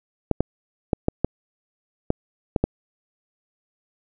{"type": "clicks", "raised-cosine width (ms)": 2, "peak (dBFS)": -5, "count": 8, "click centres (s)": [0.313, 0.406, 0.932, 1.084, 1.246, 2.104, 2.562, 2.64], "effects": []}